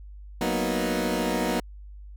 20% pulse chord, B major seventh, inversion second, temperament equal, 185 / 233.1 / 246.9 / 311.1 Hz, F#3 / A#3 / B3 / D#4, 0 / 0 / 0 / 0 cents, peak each -25 dBFS, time 0.41-1.6 s, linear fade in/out 2 ms, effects added 50 Hz sine -40 dBFS peak until 2.16 s

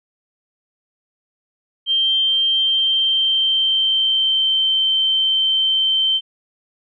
sine tone with pitch glide, 3149 to 3109 Hz, G7 to G7, +7 to -15 cents, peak -14 dBFS, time 1.86-6.21 s, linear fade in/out 50 ms, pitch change -22 cents, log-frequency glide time 2.55-4.68 s, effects none

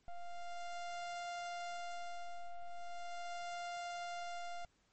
square ring-modulated tone, 349.2 Hz, F4, in tune, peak -39 dBFS, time 0.08-4.65 s, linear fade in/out 2 ms, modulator 349 Hz, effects pink hiss -75 dBFS RMS until 4.92 s + MP3 32 kbps

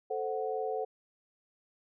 sine chord, F# diminished, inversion first, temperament equal, 440 / 523.3 / 740 Hz, A4 / C5 / F#5, 0 / 0 / 0 cents, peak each -34 / -37 / -36 dBFS, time 0.1-0.85 s, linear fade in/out 10 ms, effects none

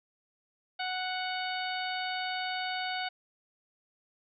harmonic tone, 740 Hz, F#5, in tune, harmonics 1 / 2 / 3 / 4 / 5 / 6, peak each -35 / -38 / -40 / -41 / -42 / -43 dBFS, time 0.79-3.09 s, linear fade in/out 10 ms, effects none

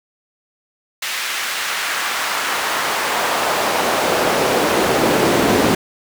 brown noise with high-pass filter sweep, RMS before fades -18 dBFS, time 1.02-5.75 s, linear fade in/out 5 ms, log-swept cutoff 2200 to 260 Hz, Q 0.99, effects none

